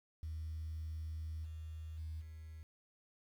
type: tone with level steps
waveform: sine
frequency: 79.4 Hz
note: D#2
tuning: 36 cents sharp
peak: -39 / -43 / -40 / -47 dBFS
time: 0.23-2.63 s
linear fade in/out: 0 ms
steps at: 1.44 / 1.97 / 2.2 s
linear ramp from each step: 20 ms
effects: tanh soft clip ceiling -36 dBFS + 11-bit